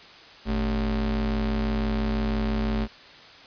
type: ring-modulated tone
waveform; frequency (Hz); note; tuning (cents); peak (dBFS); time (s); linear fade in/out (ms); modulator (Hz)
square; 84; E2; +33; -21; 0.45-2.88; 50; 135
effects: white hiss -47 dBFS RMS until 3.46 s + resampled to 11025 Hz

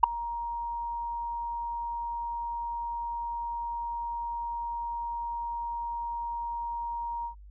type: tone with ADSR envelope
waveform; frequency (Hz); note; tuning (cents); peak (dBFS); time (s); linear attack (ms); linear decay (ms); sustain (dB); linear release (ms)
sine; 940; A#5; +14; -8; 0.03-7.35; 9; 4; -23; 98
effects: tanh soft clip ceiling -6 dBFS + added 50 Hz sine -46 dBFS peak until 7.5 s

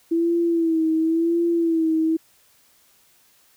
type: tone with vibrato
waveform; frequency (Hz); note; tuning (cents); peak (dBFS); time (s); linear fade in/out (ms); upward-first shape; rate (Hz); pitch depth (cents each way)
sine; 329.6; E4; 0; -17; 0.11-2.17; 10; sine; 0.94; 57
effects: white hiss -58 dBFS RMS until 3.56 s

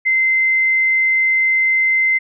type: tone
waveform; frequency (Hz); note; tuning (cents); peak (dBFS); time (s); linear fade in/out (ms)
sine; 2072; C7; -17; -12; 0.05-2.19; 20
effects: none

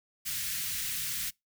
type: band-stop noise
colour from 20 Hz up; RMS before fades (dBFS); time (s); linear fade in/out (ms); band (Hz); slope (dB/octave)
white; -34; 0.25-1.31; 20; 190 to 1600; 24
effects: noise-tail reverb RT60 0.2 s tail -26 dB re dry

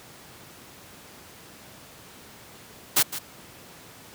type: noise with echo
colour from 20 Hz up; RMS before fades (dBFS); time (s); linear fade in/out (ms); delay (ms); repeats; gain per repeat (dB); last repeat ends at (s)
white; -19; 2.96-3.03; 10; 160; 1; -13; 3.19
effects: pink hiss -47 dBFS RMS until 4.14 s + high-pass 100 Hz 12 dB/octave

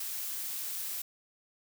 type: noise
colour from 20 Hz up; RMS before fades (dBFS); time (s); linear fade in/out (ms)
blue; -37; 0-1.02; 5
effects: none

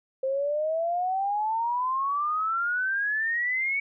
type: exponential sweep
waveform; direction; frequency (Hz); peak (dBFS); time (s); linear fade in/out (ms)
sine; up; 523.3 to 2250; -24; 0.23-3.8; 5
effects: none

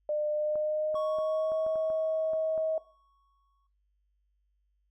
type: tone with pitch glide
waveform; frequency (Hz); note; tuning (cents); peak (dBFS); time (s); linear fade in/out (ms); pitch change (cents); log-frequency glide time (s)
sine; 601 to 636; D5 to D#5; +40 to +38; -27; 0.09-2.78; 2; +98; 0.31-1.6
type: clicks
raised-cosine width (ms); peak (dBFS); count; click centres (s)
1; -32; 9; 0.556 / 0.944 / 1.186 / 1.519 / 1.665 / 1.757 / 1.902 / 2.334 / 2.578
type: tone with exponential decay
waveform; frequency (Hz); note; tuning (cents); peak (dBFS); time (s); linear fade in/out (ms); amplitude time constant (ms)
triangle; 1108.7; C#6; 0; -32; 0.95-3.67; 5; 590
effects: noise-tail reverb RT60 0.4 s tail -18 dB re dry + added 50 Hz sine -70 dBFS peak until 4.9 s

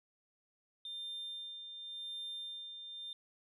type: tone with tremolo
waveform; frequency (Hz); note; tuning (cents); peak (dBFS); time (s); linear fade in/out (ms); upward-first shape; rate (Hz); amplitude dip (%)
sine; 3600; A7; +39; -38; 0.85-3.13; 2; sine; 0.9; 55
effects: tanh soft clip ceiling -39 dBFS

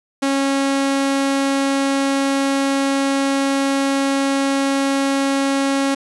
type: tone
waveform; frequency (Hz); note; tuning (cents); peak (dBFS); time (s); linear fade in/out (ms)
sawtooth; 274.4; C#4; -17; -12; 0.22-5.95; 10
effects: resampled to 24000 Hz + 7-bit

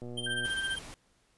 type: click train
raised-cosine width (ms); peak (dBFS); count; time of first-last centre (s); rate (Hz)
2; -30; 54; 0.02-0.458; 121
type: tone with tremolo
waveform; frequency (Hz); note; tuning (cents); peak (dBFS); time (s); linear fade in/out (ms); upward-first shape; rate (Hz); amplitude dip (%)
square; 3154; G7; +10; -32; 0.17-0.79; 10; sine; 15; 85
type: tone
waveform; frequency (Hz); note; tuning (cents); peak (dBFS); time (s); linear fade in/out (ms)
sine; 1568; G6; 0; -32; 0.26-0.76; 10
type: noise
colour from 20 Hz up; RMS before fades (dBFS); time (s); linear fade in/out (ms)
pink; -46; 0.45-0.94; 0
effects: pink hiss -69 dBFS RMS until 1.37 s + resampled to 24000 Hz

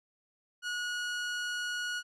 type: tone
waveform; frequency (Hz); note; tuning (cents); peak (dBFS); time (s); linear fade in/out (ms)
sawtooth; 1454; F#6; -31; -29; 0.62-2.03; 50
effects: low-pass 7000 Hz 12 dB/octave

